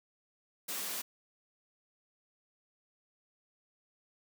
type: high-pass noise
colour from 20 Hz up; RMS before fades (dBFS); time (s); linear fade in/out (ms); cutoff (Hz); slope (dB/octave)
white; -38; 0.68-1.02; 10; 170; 96
effects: none